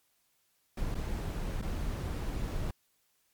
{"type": "noise with dropouts", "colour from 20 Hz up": "brown", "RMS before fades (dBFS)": -34, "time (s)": [0.77, 2.71], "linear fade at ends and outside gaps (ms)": 5, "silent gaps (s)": [[0.946, 0.951], [1.616, 1.623]], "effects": ["white hiss -73 dBFS RMS until 3.33 s", "MP3 96 kbps"]}